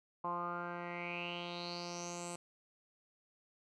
10% pulse tone with low-pass filter sweep, 174.1 Hz, F3, 5 cents flat, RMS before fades -42 dBFS, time 0.24-2.36 s, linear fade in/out 5 ms, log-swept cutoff 990 to 8500 Hz, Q 7.2, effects none

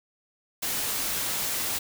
white noise, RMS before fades -29 dBFS, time 0.62-1.79 s, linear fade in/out 10 ms, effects none

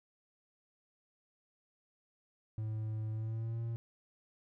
triangle tone with pitch glide, 109 to 115.48 Hz, A2 to A#2, -16 to -16 cents, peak -33 dBFS, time 2.58-3.76 s, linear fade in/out 0 ms, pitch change +100 cents, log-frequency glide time 3.11-3.62 s, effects none

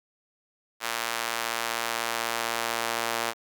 sawtooth tone with high-pass filter sweep, 115.9 Hz, A#2, 10 cents flat, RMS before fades -30 dBFS, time 0.8-3.34 s, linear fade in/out 50 ms, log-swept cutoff 1100 to 710 Hz, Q 0.76, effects none

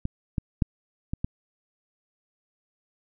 clicks, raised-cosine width 5 ms, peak -15 / -13 / -8 / -16 / -14 dBFS, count 5, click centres 0.054 / 0.382 / 0.622 / 1.135 / 1.245 s, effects none

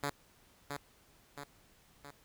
5% pulse tone with echo, 142.9 Hz, D3, 47 cents flat, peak -22 dBFS, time 0.03-0.1 s, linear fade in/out 2 ms, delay 670 ms, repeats 3, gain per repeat -5 dB, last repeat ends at 2.11 s, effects pink hiss -65 dBFS RMS until 2.24 s

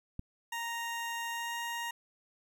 click, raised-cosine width 5 ms, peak -26 dBFS, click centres 0.194 s
20% pulse tone with pitch glide, 932.3 to 937.7 Hz, A#5 to A#5, 0 to +10 cents, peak -30 dBFS, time 0.52-1.91 s, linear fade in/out 5 ms, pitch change +10 cents, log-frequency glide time 1.3-1.56 s
effects 11-bit

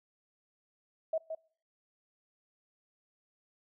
sine tone with echo, 642 Hz, E5, 46 cents flat, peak -28 dBFS, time 1.13-1.18 s, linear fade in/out 5 ms, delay 170 ms, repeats 1, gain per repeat -7 dB, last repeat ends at 1.35 s, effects noise-tail reverb RT60 0.5 s tail -24 dB re dry

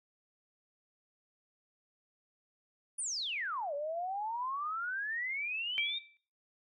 sine exponential two-way sweep, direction down then up, 9940 to 560 to 3735 Hz, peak -34 dBFS, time 2.98-5.99 s, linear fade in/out 10 ms, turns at 3.74 s
sine tone with exponential decay, 2331 Hz, D7, 14 cents flat, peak -28 dBFS, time 5.78-6.17 s, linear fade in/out 0 ms, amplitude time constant 83 ms
effects noise-tail reverb RT60 0.4 s tail -19 dB re dry

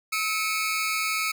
sawtooth tone cluster, 1292 / 2211 / 2417 Hz, E6 / C#7 / D7, -35 / -5 / +49 cents, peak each -25 / -25 / -28 dBFS, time 0.12-1.32 s, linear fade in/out 10 ms, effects none

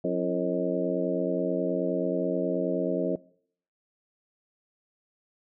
harmonic tone with a mistuned harmonic, 89.4 Hz, F2, 41 cents sharp, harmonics 2 / 3 / 4 / 5 / 6 / 7, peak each -32 / -32 / -32 / -32 / -32 / -32 dBFS, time 0.04-3.16 s, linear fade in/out 5 ms, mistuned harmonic 4, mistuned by -81 cents, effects noise-tail reverb RT60 0.6 s tail -22 dB re dry

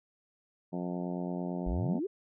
harmonic tone, 89 Hz, F2, 33 cents sharp, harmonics 2 / 3 / 4 / 5 / 6 / 7 / 8 / 9 / 10, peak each -35 / -39 / -41 / -47 / -47 / -44 / -47 / -52 / -51 dBFS, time 0.72-2 s, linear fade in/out 20 ms
sine exponential sweep, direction up, 43.65 to 430.8 Hz, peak -30 dBFS, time 1.66-2.07 s, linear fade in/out 10 ms
effects none

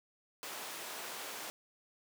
pink high-pass noise, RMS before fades -44 dBFS, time 0.43-1.5 s, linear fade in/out 0 ms, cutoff 490 Hz, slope 12 dB/octave, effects none

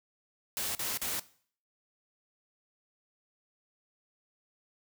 white noise bursts, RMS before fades -34 dBFS, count 3, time 0.57-1.196 s, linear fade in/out 0 ms, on 180 ms, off 43 ms, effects noise-tail reverb RT60 0.5 s tail -18 dB re dry

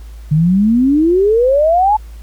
sine exponential sweep, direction up, 147.4 to 877 Hz, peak -8 dBFS, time 0.31-1.97 s, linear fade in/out 10 ms, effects added 55 Hz sine -29 dBFS peak until 2.22 s + pink hiss -48 dBFS RMS until 2.22 s

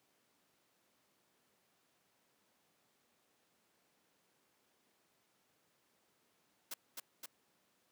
white noise with echo, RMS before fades -43 dBFS, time 6.71-6.74 s, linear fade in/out 5 ms, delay 260 ms, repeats 2, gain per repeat -2 dB, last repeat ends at 7.26 s, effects pink hiss -75 dBFS RMS until 7.91 s + high-pass 200 Hz 12 dB/octave

